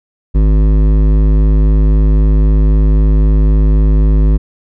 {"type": "tone with hard clipping", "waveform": "triangle", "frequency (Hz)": 51.91, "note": "G#1", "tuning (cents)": 0, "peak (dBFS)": -8, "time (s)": [0.34, 4.38], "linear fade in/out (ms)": 20, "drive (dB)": 17, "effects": []}